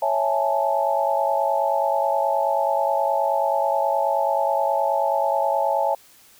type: chord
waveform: sine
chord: A major seventh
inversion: first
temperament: equal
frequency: 554.4 / 659.3 / 830.6 / 880 Hz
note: C#5 / E5 / G#5 / A5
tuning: 0 / 0 / 0 / 0 cents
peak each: -24 dBFS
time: 0.02-5.95 s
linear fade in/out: 5 ms
effects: white hiss -52 dBFS RMS until 6.39 s